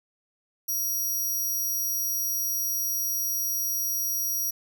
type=tone; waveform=10% pulse; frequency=5740 Hz; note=F8; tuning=47 cents sharp; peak=-20 dBFS; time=0.68-4.51 s; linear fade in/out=10 ms; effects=none